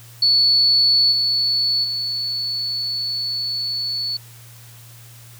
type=tone with level steps; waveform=sine; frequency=4435 Hz; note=C#8; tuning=in tune; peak=-12 / -16 / -21 dBFS; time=0.22-4.17 s; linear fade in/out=5 ms; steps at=1.11 / 1.83 s; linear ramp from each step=20 ms; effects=added 117 Hz sine -42 dBFS peak until 5.39 s + white hiss -46 dBFS RMS until 5.39 s